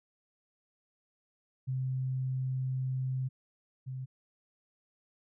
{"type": "tone pair in turn", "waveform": "sine", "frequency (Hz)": [130.2, 130.2], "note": ["C3", "C3"], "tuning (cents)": [-8, -8], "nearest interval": "unison", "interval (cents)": 0, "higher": "neither", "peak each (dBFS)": [-30, -36], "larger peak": "first", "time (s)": [[1.67, 3.29], [3.86, 4.06]], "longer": "first", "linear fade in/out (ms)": 20, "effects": []}